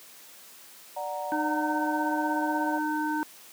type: chord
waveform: sine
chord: D augmented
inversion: none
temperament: equal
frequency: 587.3 / 740 / 932.3 Hz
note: D5 / F#5 / A#5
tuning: 0 / 0 / 0 cents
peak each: -35 dBFS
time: 0.96-2.79 s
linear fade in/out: 10 ms
type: harmonic tone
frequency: 305.3 Hz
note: D#4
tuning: 33 cents flat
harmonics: 1 / 3 / 5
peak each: -28 / -30 / -34 dBFS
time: 1.32-3.23 s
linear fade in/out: 0 ms
effects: white hiss -50 dBFS RMS until 3.52 s + high-pass 200 Hz 12 dB/octave